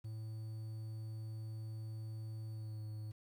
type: tone with pitch glide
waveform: triangle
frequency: 110 to 107.74 Hz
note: A2 to A2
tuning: 0 to -36 cents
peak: -40 dBFS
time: 0.04-3.12 s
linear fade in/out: 10 ms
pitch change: -36 cents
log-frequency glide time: 2.49-2.84 s
effects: 11-bit